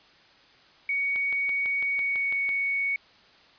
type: tone with pitch glide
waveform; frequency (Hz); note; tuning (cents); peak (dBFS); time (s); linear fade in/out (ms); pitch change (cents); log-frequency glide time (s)
sine; 2240 to 2226; C#7 to C#7; +18 to +7; -24; 0.89-2.96; 2; -11; 1.9-2.36
type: click train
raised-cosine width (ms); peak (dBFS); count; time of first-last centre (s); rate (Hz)
0.3; -24; 9; 1.16-2.491; 6.01
effects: white hiss -56 dBFS RMS until 3.58 s + resampled to 11025 Hz